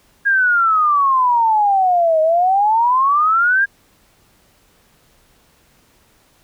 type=exponential two-way sweep; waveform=sine; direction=down then up; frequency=1639 to 623 to 1639 Hz; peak=-11 dBFS; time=0.25-3.66 s; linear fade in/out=20 ms; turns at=2.21 s; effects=pink hiss -55 dBFS RMS until 6.43 s